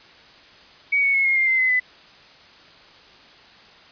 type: tone with pitch steps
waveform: sine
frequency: 2256 / 2219 / 2182 / 2145 / 2110 / 2075 / 2040 / 2006 Hz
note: C#7 / C#7 / C#7 / C7 / C7 / C7 / C7 / B6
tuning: +30 / +1 / -28 / +42 / +14 / -15 / -44 / +26 cents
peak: -16 dBFS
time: 0.92-1.8 s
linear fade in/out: 10 ms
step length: 110 ms
effects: white hiss -48 dBFS RMS until 3.91 s + resampled to 11025 Hz